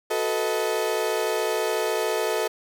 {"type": "chord", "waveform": "35% pulse", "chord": "B dominant seventh", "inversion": "second", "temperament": "equal with one note detuned", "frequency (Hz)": [370, 440, 493.9, 633.1], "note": ["F#4", "A4", "B4", "D#5"], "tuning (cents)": [0, 0, 0, 30], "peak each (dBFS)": [-29, -24, -30, -27], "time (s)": [0.1, 2.48], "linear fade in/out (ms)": 10, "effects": []}